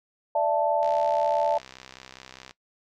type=chord; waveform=sine; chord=D suspended second; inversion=none; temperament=equal with one note detuned; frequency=587.3 / 668.8 / 880 Hz; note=D5 / E5 / A5; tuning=0 / +25 / 0 cents; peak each=-25 dBFS; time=0.35-1.58 s; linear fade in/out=5 ms
type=click train; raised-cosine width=0.2 ms; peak=-25 dBFS; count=110; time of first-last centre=0.83-2.51 s; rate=64.9 Hz
effects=noise-tail reverb RT60 0.1 s tail -19 dB re dry